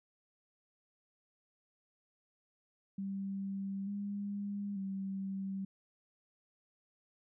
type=tone with pitch steps; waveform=sine; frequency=195.6 / 202.2 / 193.7 Hz; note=G3 / G#3 / G3; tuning=-4 / -46 / -20 cents; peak=-36 dBFS; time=2.98-5.65 s; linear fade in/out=5 ms; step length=890 ms; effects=none